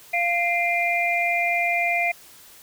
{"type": "tone cluster", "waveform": "sine", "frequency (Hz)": [693, 2081, 2404], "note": ["F5", "C7", "D7"], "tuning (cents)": [-14, -10, 40], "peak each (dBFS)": -24, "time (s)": [0.13, 2.12], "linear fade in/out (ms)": 10, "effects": ["white hiss -48 dBFS RMS until 2.62 s"]}